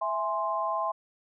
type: chord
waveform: sine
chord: E augmented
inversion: none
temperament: equal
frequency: 659.3 / 830.6 / 1046.5 Hz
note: E5 / G#5 / B#5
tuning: 0 / 0 / 0 cents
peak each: -32 / -33 / -29 dBFS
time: 0.01-0.92 s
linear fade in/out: 10 ms
effects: none